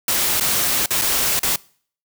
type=noise with dropouts; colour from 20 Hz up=white; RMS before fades=-19 dBFS; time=0.08-1.56 s; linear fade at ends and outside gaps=2 ms; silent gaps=0.399-0.408 / 0.86-0.906 / 1.014-1.018 / 1.393-1.431 s; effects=noise-tail reverb RT60 0.5 s tail -23 dB re dry